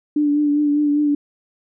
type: tone with vibrato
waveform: sine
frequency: 293.7 Hz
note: D4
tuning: in tune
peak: -14 dBFS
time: 0.16-1.15 s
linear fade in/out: 5 ms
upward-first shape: triangle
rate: 5 Hz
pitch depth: 33 cents each way
effects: none